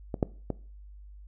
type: clicks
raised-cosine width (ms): 2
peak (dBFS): -18 / -10 / -16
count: 3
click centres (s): 0.142 / 0.228 / 0.503
effects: noise-tail reverb RT60 0.4 s tail -20 dB re dry + added 50 Hz sine -45 dBFS peak until 1.27 s